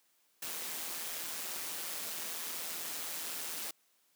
white noise with amplitude modulation, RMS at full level -38 dBFS, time 0.42-3.71 s, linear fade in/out 5 ms, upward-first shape sine, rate 165 Hz, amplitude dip 45%, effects white hiss -72 dBFS RMS until 4.15 s + high-pass 200 Hz 12 dB/octave

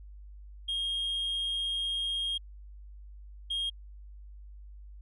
sine tone bursts at uneven times, 3242 Hz, G#7, 42 cents flat, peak -27 dBFS, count 2, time 0.68-2.38 / 3.5-3.7 s, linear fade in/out 10 ms, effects tanh soft clip ceiling -28 dBFS + added 50 Hz sine -45 dBFS peak until 5.01 s

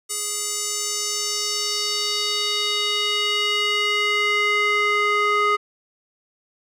square tone with band-pass filter sweep, 415.3 Hz, G#4, in tune, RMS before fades -22 dBFS, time 0.09-5.57 s, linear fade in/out 20 ms, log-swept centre 8600 to 1500 Hz, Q 2.3, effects none

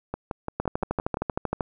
two click trains, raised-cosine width 1 ms, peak -11 / -15 dBFS, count 14 / 7, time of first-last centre 0.6-1.608 / 0.14-1.171 s, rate 12.9 / 5.82 Hz, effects none

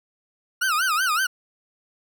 40% pulse tone with vibrato, 1377 Hz, F6, 25 cents flat, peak -19 dBFS, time 0.61-1.27 s, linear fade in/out 10 ms, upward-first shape sine, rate 5.3 Hz, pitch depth 220 cents each way, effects none

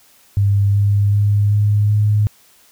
sine tone with pitch steps, 100.3 / 101.47 / 102.64 / 103.84 / 105.04 Hz, G2 / G#2 / G#2 / G#2 / G#2, +40 / -40 / -20 / 0 / +20 cents, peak -11 dBFS, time 0.37-2.27 s, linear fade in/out 0 ms, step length 380 ms, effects white hiss -51 dBFS RMS until 2.71 s

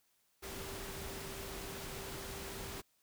sine tone in noise, 389.5 Hz, G4, 11 cents flat, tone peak -50 dBFS, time 0.42-2.82 s, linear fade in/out 20 ms, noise pink, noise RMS -45 dBFS, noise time 0.42-2.82 s, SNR -8 dB, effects white hiss -75 dBFS RMS until 3.02 s

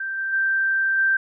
sine tone with level steps, 1568 Hz, G6, in tune, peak -25 / -23 / -18 / -16 dBFS, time 0-1.17 s, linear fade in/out 5 ms, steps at 0.17 / 0.32 / 0.97 s, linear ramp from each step 20 ms, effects none

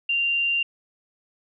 sine tone, 2779 Hz, F7, 9 cents flat, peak -20 dBFS, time 0.09-0.63 s, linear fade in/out 5 ms, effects none

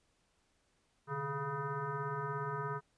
sine tone with frequency modulation, 698.5 Hz, F5, in tune, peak -35 dBFS, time 1.07-2.81 s, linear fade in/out 50 ms, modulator 276 Hz, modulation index 2.7, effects pink hiss -75 dBFS RMS until 2.97 s + resampled to 22050 Hz

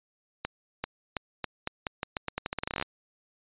accelerating click train, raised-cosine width 0.3 ms, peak -14 dBFS, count 22, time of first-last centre 0.45-2.825 s, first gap 390 ms, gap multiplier 0.84, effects resampled to 8000 Hz

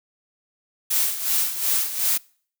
blue noise with tremolo, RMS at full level -20 dBFS, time 0.9-2.18 s, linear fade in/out 10 ms, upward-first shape sine, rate 2.7 Hz, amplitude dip 70%, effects noise-tail reverb RT60 0.5 s tail -25 dB re dry

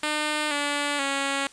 5% pulse tone with pitch steps, 302.3 / 289 / 276.3 Hz, D#4 / D4 / C#4, -50 / -28 / -6 cents, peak -13 dBFS, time 0.03-1.47 s, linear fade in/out 2 ms, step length 480 ms, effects white hiss -51 dBFS RMS until 1.52 s + resampled to 22050 Hz

